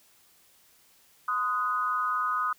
sine tone with amplitude modulation, 1247 Hz, D#6, 3 cents sharp, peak -21 dBFS, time 1.28-2.53 s, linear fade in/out 5 ms, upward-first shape sine, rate 224 Hz, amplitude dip 90%, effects white hiss -61 dBFS RMS until 2.58 s

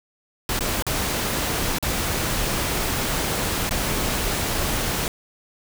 pink noise with dropouts, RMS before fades -24 dBFS, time 0.49-5.08 s, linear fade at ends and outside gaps 1 ms, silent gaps 0.591-0.607 / 0.824-0.866 / 1.785-1.826 / 3.693-3.709 s, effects none

